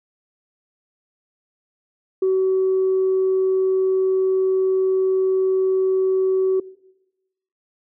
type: tone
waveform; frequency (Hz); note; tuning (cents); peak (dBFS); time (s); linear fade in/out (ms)
sine; 378.1; F#4; +38; -14; 2.22-6.6; 5
effects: noise-tail reverb RT60 1.0 s tail -22 dB re dry + tanh soft clip ceiling -12 dBFS